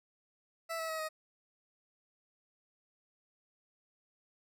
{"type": "tone with pitch steps", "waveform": "20% pulse", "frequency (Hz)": [659.3, 648.3, 637.6, 627], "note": ["E5", "E5", "D#5", "D#5"], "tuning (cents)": [0, -29, 42, 13], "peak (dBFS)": -31, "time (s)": [0.69, 1.09], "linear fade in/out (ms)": 20, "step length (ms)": 100, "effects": []}